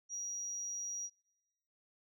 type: tone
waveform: sine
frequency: 5750 Hz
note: F8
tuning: 50 cents sharp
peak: -37 dBFS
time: 0.09-1.1 s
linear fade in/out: 50 ms
effects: noise-tail reverb RT60 1.0 s tail -26 dB re dry + tanh soft clip ceiling -33 dBFS